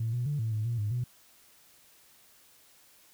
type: tone with pitch steps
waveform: sine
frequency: 113.3 / 121.9 / 146 / 112 / 107.9 / 118 / 104.3 / 122.8 Hz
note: A#2 / B2 / D3 / A2 / A2 / A#2 / G#2 / B2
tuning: -49 / -22 / -10 / +31 / -33 / +22 / +8 / -9 cents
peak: -27 dBFS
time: 0-1.04 s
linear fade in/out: 5 ms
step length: 130 ms
effects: tanh soft clip ceiling -23 dBFS + white hiss -60 dBFS RMS until 3.13 s